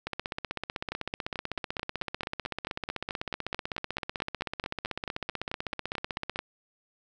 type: two click trains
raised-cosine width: 0.3 ms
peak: -16 / -17 dBFS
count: 101 / 26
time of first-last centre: 0.07-6.359 / 0.92-6.39 s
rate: 15.9 / 4.57 Hz
effects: none